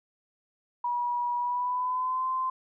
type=tone with pitch glide; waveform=sine; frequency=967 to 1036.4 Hz; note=B5 to C6; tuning=-37 to -17 cents; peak=-26 dBFS; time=0.84-2.5 s; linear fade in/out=5 ms; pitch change=+120 cents; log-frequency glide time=1.37-2.27 s; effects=none